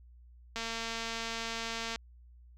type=click train; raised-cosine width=0.2 ms; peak=-20 dBFS; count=320; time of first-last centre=0.56-1.959 s; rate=228 Hz; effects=added 60 Hz sine -53 dBFS peak until 2.57 s